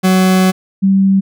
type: tone pair in turn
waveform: 40% pulse / sine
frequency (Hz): 186.7 / 193.8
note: F#3 / G3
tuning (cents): +16 / -20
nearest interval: minor second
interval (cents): 64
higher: second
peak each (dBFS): -7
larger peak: neither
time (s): 0.03-0.52 / 0.82-1.21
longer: first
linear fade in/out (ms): 20
effects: none